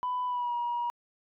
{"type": "tone with pitch glide", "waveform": "sine", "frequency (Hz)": [996, 956.5], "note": ["B5", "A#5"], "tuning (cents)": [14, 44], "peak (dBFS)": -27, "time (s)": [0.03, 0.9], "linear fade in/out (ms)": 0, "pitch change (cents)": -70, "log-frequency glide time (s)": [0.26, 0.54], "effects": ["tanh soft clip ceiling -25 dBFS"]}